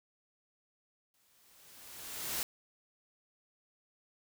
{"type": "noise with exponential growth", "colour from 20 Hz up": "white", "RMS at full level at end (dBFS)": -34, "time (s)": [1.14, 2.43], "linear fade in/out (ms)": 1, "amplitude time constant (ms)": 280, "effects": []}